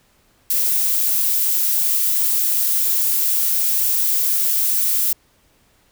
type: noise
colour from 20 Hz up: violet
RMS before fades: -18 dBFS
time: 0.5-5.13 s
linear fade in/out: 5 ms
effects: pink hiss -58 dBFS RMS until 5.91 s